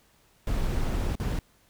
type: noise with dropouts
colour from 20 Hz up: brown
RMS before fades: -27 dBFS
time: 0.47-1.39 s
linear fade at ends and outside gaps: 2 ms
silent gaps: 1.154-1.199 s
effects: pink hiss -63 dBFS RMS until 1.69 s